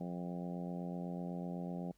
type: harmonic tone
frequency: 88 Hz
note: F2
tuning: 14 cents sharp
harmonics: 2 / 3 / 4 / 5 / 6 / 7 / 8 / 9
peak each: -40 / -47 / -51 / -53 / -52 / -52 / -54 / -54 dBFS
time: 0-1.92 s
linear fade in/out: 10 ms
effects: added 50 Hz sine -69 dBFS peak until 1.97 s + pink hiss -75 dBFS RMS until 1.97 s